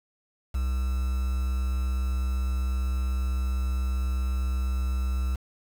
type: tone with quantisation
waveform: triangle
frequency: 64.1 Hz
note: C2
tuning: 35 cents flat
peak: -22 dBFS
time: 0.54-5.36 s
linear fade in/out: 10 ms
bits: 7
effects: none